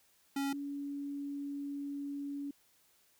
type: tone pair in turn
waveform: square / sine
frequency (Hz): 277.2 / 283.2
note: C#4 / C#4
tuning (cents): 0 / +37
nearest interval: unison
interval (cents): 37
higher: second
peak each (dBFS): -33 / -37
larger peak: first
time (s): 0.36-0.53 / 0.53-2.51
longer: second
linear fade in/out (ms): 5
effects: white hiss -69 dBFS RMS until 3.19 s